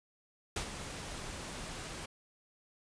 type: noise with ADSR envelope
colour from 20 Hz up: pink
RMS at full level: -34 dBFS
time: 0.56-2.06 s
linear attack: 4 ms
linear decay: 84 ms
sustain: -9 dB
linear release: 9 ms
effects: resampled to 22050 Hz